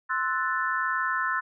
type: chord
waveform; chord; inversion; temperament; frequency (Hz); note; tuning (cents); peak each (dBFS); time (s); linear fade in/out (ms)
sine; F# half-diminished seventh; second; equal; 1046.5 / 1318.5 / 1480 / 1760; C6 / E6 / F#6 / A6; 0 / 0 / 0 / 0; -30; 0.09-1.41; 20
effects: none